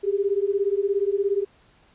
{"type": "beating tone pair", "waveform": "sine", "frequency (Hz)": [390.9, 407.9], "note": ["G4", "G#4"], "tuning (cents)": [-5, -31], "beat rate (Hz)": 17, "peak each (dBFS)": -23, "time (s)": [0.03, 1.45], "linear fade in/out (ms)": 20, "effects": ["pink hiss -58 dBFS RMS until 1.94 s", "resampled to 8000 Hz"]}